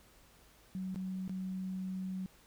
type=tone with dropouts; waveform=sine; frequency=187.4 Hz; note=F#3; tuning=22 cents sharp; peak=-36 dBFS; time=0.75-2.26 s; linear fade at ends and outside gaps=0 ms; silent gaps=0.945-0.959 / 1.278-1.295 s; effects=added 50 Hz sine -70 dBFS peak until 2.46 s + pink hiss -63 dBFS RMS until 2.46 s